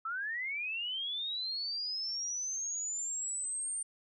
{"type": "linear sweep", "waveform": "sine", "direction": "up", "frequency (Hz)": [1285, 8870], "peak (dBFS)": -34, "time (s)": [0.05, 3.83], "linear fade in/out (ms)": 5, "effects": []}